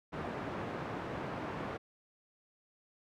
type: band-pass noise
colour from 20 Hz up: pink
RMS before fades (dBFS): -40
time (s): 0.12-1.78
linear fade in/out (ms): 20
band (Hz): 130 to 1500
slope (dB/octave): 12
effects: none